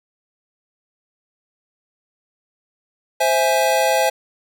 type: chord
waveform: square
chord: C augmented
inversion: none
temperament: equal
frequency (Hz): 523.3 / 659.3 / 830.6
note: C5 / E5 / G#5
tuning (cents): 0 / 0 / 0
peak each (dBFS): -20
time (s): 3.2-4.1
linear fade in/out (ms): 10
effects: none